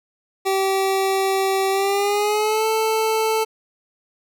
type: tone with pitch glide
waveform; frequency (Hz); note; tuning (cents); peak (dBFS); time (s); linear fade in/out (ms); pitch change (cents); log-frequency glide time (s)
25% pulse; 386 to 440.8; G4 to A4; -27 to +3; -14; 0.45-3.45; 20; +230; 1.7-2.66
effects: none